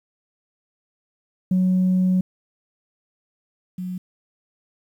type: tone pair in turn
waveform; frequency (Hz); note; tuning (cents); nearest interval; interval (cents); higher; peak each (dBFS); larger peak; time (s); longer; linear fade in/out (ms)
sine; 184.6 / 182.59; F#3 / F#3; -4 / -23; unison; 19; first; -14 / -26; first; 1.51-2.21 / 3.78-3.98; first; 5
effects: tanh soft clip ceiling -13 dBFS + 9-bit